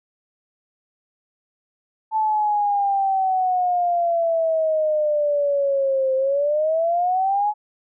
sine exponential two-way sweep, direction down then up, 880 to 523.3 to 850 Hz, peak -17 dBFS, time 2.11-7.54 s, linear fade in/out 50 ms, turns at 6.15 s, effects none

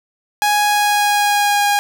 sawtooth tone with pitch glide, 830.6 to 817.3 Hz, G#5 to G#5, 0 to -28 cents, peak -9 dBFS, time 0.42-1.79 s, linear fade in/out 0 ms, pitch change -28 cents, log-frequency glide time 0.65-1.64 s, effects none

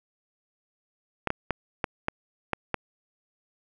clicks, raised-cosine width 0.5 ms, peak -10 dBFS, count 7, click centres 1.273 / 1.304 / 1.507 / 1.842 / 2.084 / 2.533 / 2.743 s, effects none

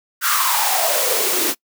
white noise with high-pass filter sweep, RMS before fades -18 dBFS, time 0.21-1.55 s, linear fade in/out 50 ms, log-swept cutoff 1400 to 290 Hz, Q 7.5, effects noise-tail reverb RT60 0.1 s tail -25 dB re dry

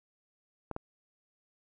clicks, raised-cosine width 1 ms, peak -22 dBFS, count 2, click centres 0.713 / 0.764 s, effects none

